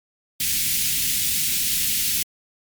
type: band-stop noise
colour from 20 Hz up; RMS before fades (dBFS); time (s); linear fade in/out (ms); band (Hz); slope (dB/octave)
white; -22; 0.4-2.23; 5; 240 to 2200; 24
effects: MP3 96 kbps